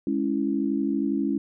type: chord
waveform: sine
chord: C# minor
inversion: second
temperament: equal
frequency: 207.7 / 277.2 / 329.6 Hz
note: G#3 / C#4 / E4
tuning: 0 / 0 / 0 cents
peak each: -28 / -25 / -28 dBFS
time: 0.07-1.38 s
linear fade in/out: 2 ms
effects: none